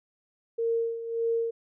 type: tone with tremolo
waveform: sine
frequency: 460 Hz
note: A#4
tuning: 23 cents flat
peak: -23 dBFS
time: 0.58-1.51 s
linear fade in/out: 10 ms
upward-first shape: sine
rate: 1.7 Hz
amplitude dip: 70%
effects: none